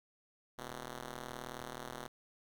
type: ring-modulated tone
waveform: 5% pulse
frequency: 123.47 Hz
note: B2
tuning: in tune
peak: -29 dBFS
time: 0.58-2.08 s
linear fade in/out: 10 ms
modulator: 104 Hz
effects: none